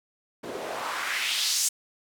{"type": "noise with band-pass filter sweep", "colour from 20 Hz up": "white", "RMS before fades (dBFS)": -29, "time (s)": [0.43, 1.69], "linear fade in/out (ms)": 10, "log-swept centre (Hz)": [320, 7500], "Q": 1.8, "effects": []}